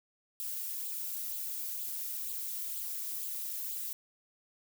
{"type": "noise with flanger", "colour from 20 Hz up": "violet", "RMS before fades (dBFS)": -38, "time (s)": [0.4, 3.93], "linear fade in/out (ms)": 0, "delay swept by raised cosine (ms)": [0.25, 2.15], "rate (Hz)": 2.1, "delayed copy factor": 0.5, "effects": []}